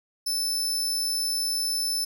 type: tone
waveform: sawtooth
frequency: 5274 Hz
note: E8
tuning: in tune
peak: -22 dBFS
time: 0.26-2.05 s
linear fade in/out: 10 ms
effects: none